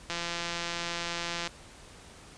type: click train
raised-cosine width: 0.2 ms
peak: -16 dBFS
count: 236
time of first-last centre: 0.1-1.474 s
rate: 171 Hz
effects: pink hiss -51 dBFS RMS until 2.37 s + resampled to 22050 Hz